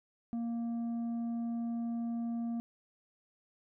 sine tone with tanh clipping, 233.1 Hz, A#3, in tune, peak -34 dBFS, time 0.33-2.6 s, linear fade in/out 0 ms, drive 5 dB, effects none

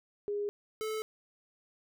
sine / square tone pair in turn, 410.4 / 434.8 Hz, G#4 / A4, -21 / -21 cents, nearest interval minor second, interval 100 cents, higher second, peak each -31 / -34 dBFS, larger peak first, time 0.28-0.49 / 0.81-1.02 s, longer neither, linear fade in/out 0 ms, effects none

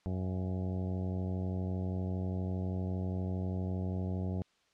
harmonic tone with a mistuned harmonic, 92.5 Hz, F#2, in tune, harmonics 1 / 2 / 3 / 4 / 5 / 6 / 7 / 8 / 9, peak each -34 / -37 / -45 / -46 / -49 / -52 / -50 / -55 / -56 dBFS, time 0.06-4.42 s, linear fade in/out 0 ms, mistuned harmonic 8, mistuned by -68 cents, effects white hiss -71 dBFS RMS until 4.73 s + low-pass 5000 Hz 12 dB/octave

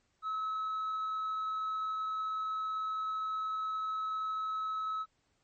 sine tone with tanh clipping, 1291 Hz, E6, 37 cents flat, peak -33 dBFS, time 0.22-5.06 s, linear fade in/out 50 ms, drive 1 dB, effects pink hiss -75 dBFS RMS until 5.43 s + MP3 32 kbps

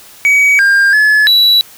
triangle tone with pitch steps, 2266 / 1602 / 1713 / 3929 Hz, C#7 / G6 / A6 / B7, +37 / +37 / -47 / -10 cents, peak -4 dBFS, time 0.25-1.61 s, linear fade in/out 0 ms, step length 340 ms, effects white hiss -38 dBFS RMS until 1.77 s

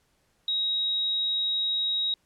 sine tone, 3802 Hz, A#7, 33 cents sharp, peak -24 dBFS, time 0.48-2.14 s, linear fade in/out 2 ms, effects pink hiss -69 dBFS RMS until 2.25 s + low-pass 12000 Hz 12 dB/octave

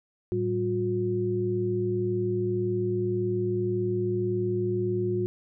sine tone cluster, 111 / 192.8 / 360.2 Hz, A2 / G3 / F#4, +16 / -28 / -46 cents, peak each -30 / -33 / -26 dBFS, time 0.32-5.26 s, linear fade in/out 0 ms, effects none

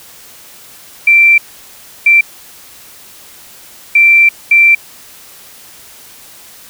sine tone bursts at uneven times, 2349 Hz, D7, in tune, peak -3 dBFS, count 4, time 1.07-1.38 / 2.06-2.21 / 3.95-4.29 / 4.51-4.75 s, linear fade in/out 5 ms, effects white hiss -37 dBFS RMS until 6.69 s

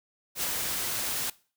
white noise with ADSR envelope, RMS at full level -28 dBFS, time 0.35-1.3 s, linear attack 79 ms, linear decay 23 ms, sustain -3 dB, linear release 4 ms, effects noise-tail reverb RT60 0.4 s tail -21 dB re dry

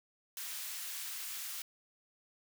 white high-pass noise, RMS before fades -42 dBFS, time 0.37-1.62 s, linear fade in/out 2 ms, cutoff 1400 Hz, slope 12 dB/octave, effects none

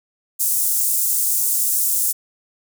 pink high-pass noise, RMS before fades -19 dBFS, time 0.39-2.13 s, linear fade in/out 20 ms, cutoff 7900 Hz, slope 24 dB/octave, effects none

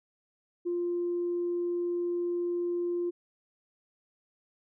sine tone, 349.2 Hz, F4, in tune, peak -27 dBFS, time 0.65-3.11 s, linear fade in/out 20 ms, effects tanh soft clip ceiling -23 dBFS

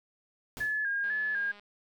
pink noise with exponential decay, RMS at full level -41 dBFS, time 0.57-0.88 s, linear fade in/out 0 ms, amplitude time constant 67 ms
sine tone with vibrato, 1669 Hz, G#6, 8 cents sharp, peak -28 dBFS, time 0.6-1.52 s, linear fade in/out 10 ms, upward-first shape square, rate 2 Hz, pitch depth 50 cents each way
click train, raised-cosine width 0.3 ms, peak -37 dBFS, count 115, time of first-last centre 1.04-1.596 s, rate 205 Hz
effects none

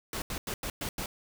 pink noise bursts at uneven times, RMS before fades -35 dBFS, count 6, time 0.13-0.22 / 0.3-0.38 / 0.47-0.54 / 0.63-0.7 / 0.81-0.89 / 0.98-1.06 s, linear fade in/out 2 ms, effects none

